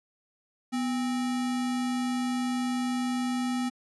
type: tone with sample-and-hold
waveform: sine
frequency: 248.2 Hz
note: B3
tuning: 9 cents sharp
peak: -26 dBFS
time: 0.72-3.7 s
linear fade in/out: 20 ms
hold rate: 1050 Hz
effects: resampled to 24000 Hz